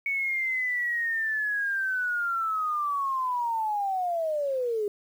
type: linear sweep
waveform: sine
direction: down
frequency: 2231 to 402.9 Hz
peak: -25 dBFS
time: 0.06-4.88 s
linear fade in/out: 2 ms
effects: 9-bit

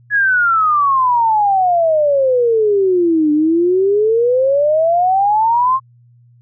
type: exponential two-way sweep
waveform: sine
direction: down then up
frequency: 1699 to 296 to 1075 Hz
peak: -10 dBFS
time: 0.1-5.8 s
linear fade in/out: 50 ms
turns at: 3.32 s
effects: added 120 Hz sine -45 dBFS peak until 6.41 s

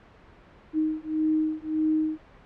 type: beating tone pair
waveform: sine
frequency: 311.1 / 312.8 Hz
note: D#4 / D#4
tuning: 0 / +9 cents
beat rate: 1.7 Hz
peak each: -26 / -26 dBFS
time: 0.73-2.19 s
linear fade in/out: 50 ms
effects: pink hiss -52 dBFS RMS until 2.45 s + low-pass 2000 Hz 12 dB/octave

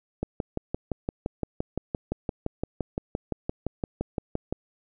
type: click train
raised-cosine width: 2 ms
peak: -14 dBFS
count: 26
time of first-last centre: 0.23-4.526 s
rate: 5.82 Hz
effects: none

